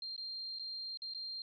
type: tone with dropouts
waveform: sine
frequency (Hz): 4186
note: C8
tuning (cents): 0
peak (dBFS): -40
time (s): 0.02-1.42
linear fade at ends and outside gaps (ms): 2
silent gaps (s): 0.164-0.178 / 0.587-0.595 / 0.973-1.019 / 1.137-1.147
effects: none